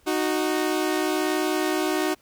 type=tone pair together; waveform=sawtooth; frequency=308.8 / 370 Hz; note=D#4 / F#4; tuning=-13 / 0 cents; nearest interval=minor third; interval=313 cents; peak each=-21 dBFS; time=0.06-2.15 s; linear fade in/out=20 ms; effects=pink hiss -60 dBFS RMS until 2.21 s